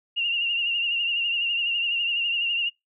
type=tone with vibrato; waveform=sine; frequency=2794 Hz; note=F7; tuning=in tune; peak=-22 dBFS; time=0.16-2.7 s; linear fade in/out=20 ms; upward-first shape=triangle; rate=12 Hz; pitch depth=58 cents each way; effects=noise-tail reverb RT60 0.2 s tail -26 dB re dry